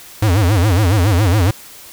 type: tone with vibrato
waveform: square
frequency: 96.8 Hz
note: G2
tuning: 21 cents flat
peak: -11 dBFS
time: 0.22-1.51 s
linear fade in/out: 5 ms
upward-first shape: sine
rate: 7.2 Hz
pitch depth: 230 cents each way
effects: white hiss -38 dBFS RMS until 1.92 s